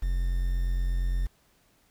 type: tone with quantisation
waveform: triangle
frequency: 44.27 Hz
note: F1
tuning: 24 cents sharp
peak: -22 dBFS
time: 0.02-1.27 s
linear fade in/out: 10 ms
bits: 8
effects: pink hiss -65 dBFS RMS until 1.9 s